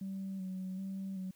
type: tone with vibrato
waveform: sine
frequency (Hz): 190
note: F#3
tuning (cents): +46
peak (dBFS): -36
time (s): 0.01-1.31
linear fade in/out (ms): 5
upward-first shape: square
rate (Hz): 1.3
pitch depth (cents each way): 27
effects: tanh soft clip ceiling -34 dBFS + white hiss -68 dBFS RMS until 1.35 s